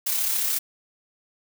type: noise with amplitude modulation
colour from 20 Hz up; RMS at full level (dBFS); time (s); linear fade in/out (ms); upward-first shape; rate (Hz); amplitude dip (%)
blue; -23; 0.06-0.59; 10; sine; 34; 35
effects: none